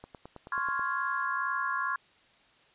click train, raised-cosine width 1 ms, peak -30 dBFS, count 8, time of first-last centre 0.04-0.794 s, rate 9.28 Hz
violet noise, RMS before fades -47 dBFS, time 0.51-1.25 s, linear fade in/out 2 ms
sine chord, Db major seventh, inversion third, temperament equal, 1046.5 / 1108.7 / 1396.9 / 1661.2 Hz, C6 / Db6 / F6 / Ab6, 0 / 0 / 0 / 0 cents, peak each -34 dBFS, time 0.52-1.96 s, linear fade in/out 2 ms
effects white hiss -62 dBFS RMS until 2.74 s + resampled to 8000 Hz

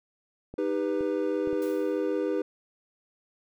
clicks, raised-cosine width 2 ms, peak -27 dBFS, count 4, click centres 0.54 / 1.009 / 1.474 / 1.53 s
triangle chord, Eb augmented, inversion none, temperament equal with one note detuned, 311.1 / 397.5 / 493.9 Hz, Eb4 / G4 / B4, 0 / +24 / 0 cents, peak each -28 dBFS, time 0.58-2.42 s, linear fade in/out 5 ms
white noise with exponential decay, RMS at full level -47 dBFS, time 1.62-2.22 s, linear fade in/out 0 ms, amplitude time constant 130 ms
effects none

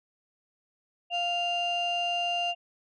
sine tone pair together, 699.5 / 2794 Hz, F5 / F7, +3 / 0 cents, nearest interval 2 octaves, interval 2397 cents, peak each -27 dBFS, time 1.1-2.55 s, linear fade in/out 50 ms, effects tanh soft clip ceiling -23 dBFS

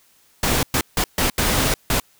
pink noise bursts at uneven times, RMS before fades -19 dBFS, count 6, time 0.43-0.63 / 0.74-0.81 / 0.97-1.04 / 1.18-1.3 / 1.38-1.74 / 1.9-2 s, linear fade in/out 2 ms, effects white hiss -57 dBFS RMS until 2.19 s

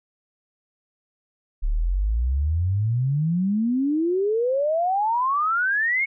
sine exponential sweep, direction up, 34.22 to 2218 Hz, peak -19 dBFS, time 1.62-6.06 s, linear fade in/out 20 ms, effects none

